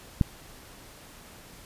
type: click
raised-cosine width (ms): 5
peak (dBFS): -8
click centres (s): 0.212
effects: pink hiss -49 dBFS RMS until 1.65 s + resampled to 32000 Hz